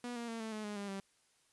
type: tone with pitch steps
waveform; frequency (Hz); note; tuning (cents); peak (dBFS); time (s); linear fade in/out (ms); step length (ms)
sawtooth; 243 / 235.5 / 228.3 / 221.3 / 214.5 / 207.9 / 201.5 / 195.34; B3 / A#3 / A#3 / A3 / A3 / G#3 / G3 / G3; -28 / +18 / -36 / +10 / -44 / +2 / +48 / -6; -36; 0.04-1; 2; 120
effects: white hiss -72 dBFS RMS until 1.52 s + resampled to 24000 Hz